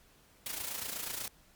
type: noise with amplitude modulation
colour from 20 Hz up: white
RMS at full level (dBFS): -36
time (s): 0.46-1.28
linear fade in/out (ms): 2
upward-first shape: sine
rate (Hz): 28.2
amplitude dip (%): 65
effects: pink hiss -63 dBFS RMS until 1.55 s + MP3 96 kbps